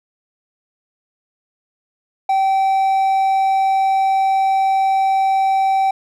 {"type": "tone", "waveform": "triangle", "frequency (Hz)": 773, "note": "G5", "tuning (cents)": -24, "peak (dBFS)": -11, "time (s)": [2.29, 5.91], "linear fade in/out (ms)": 5, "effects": []}